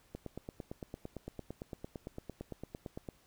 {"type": "click train", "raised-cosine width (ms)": 2, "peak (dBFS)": -28, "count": 27, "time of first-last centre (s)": [0.15, 3.088], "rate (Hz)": 8.85, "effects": ["pink hiss -67 dBFS RMS until 3.26 s"]}